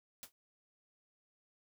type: noise with exponential decay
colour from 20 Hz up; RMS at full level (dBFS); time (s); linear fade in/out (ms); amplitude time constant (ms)
white; -44; 0.23-0.32; 0; 19
effects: none